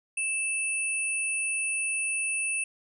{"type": "tone pair together", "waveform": "sine", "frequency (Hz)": [2637, 9397], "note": ["E7", "D9"], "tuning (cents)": [0, 0], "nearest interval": "octave + minor seventh", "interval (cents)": 2200, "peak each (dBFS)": [-28, -31], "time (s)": [0.17, 2.64], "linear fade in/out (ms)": 5, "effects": []}